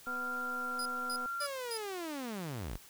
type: tone with pitch glide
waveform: sine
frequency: 1389 to 1380.2 Hz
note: F6 to F6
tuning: -10 to -21 cents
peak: -35 dBFS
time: 0.06-1.47 s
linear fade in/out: 20 ms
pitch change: -11 cents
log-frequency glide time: 0.37-0.83 s
type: click train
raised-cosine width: 1 ms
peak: -34 dBFS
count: 297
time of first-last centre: 0.07-1.259 s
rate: 249 Hz
type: tone bursts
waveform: 25% pulse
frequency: 4970 Hz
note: D#8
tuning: 3 cents flat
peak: -33 dBFS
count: 4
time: 0.79-1.774 s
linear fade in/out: 2 ms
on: 66 ms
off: 240 ms
type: linear sweep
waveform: sawtooth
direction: down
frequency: 593 to 30.77 Hz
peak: -34 dBFS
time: 1.4-2.78 s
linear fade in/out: 20 ms
effects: white hiss -56 dBFS RMS until 2.89 s